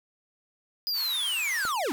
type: linear sweep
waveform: square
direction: down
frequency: 4978 to 237.4 Hz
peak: -27 dBFS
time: 0.87-1.92 s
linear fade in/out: 0 ms
type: high-pass noise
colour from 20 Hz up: pink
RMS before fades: -41 dBFS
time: 0.93-1.74 s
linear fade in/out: 50 ms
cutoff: 890 Hz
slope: 96 dB/octave
type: click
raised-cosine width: 1 ms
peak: -24 dBFS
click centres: 1.652 s
effects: none